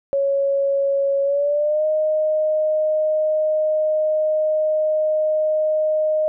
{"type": "tone with pitch glide", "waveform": "sine", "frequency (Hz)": [554.4, 618.7], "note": ["C#5", "D#5"], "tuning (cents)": [0, -10], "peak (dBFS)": -16, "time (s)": [0.13, 6.28], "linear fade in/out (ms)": 0, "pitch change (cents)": 190, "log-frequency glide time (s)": [1.23, 1.85], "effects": []}